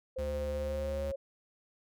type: tone with pitch glide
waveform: sine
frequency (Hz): 520 to 547.1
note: C5 to C#5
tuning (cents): -11 to -23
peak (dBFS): -34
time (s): 0.16-1.16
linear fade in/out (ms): 10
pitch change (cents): +88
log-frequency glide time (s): 0.53-1.05
type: tone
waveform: square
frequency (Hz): 72.2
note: D2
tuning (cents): -29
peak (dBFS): -37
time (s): 0.18-1.12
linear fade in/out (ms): 10
effects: none